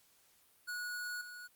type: tone with level steps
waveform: square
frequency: 1460 Hz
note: F#6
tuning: 24 cents flat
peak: -39 / -47 dBFS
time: 0.67-1.48 s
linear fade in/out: 20 ms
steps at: 1.21 s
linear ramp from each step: 2 ms
effects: white hiss -68 dBFS RMS until 1.55 s + Opus 48 kbps